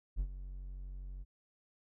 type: tone with ADSR envelope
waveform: triangle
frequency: 46.25 Hz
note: F#1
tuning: in tune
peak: -27 dBFS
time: 0.16-1.25 s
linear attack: 39 ms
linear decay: 70 ms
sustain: -13 dB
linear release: 34 ms
effects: none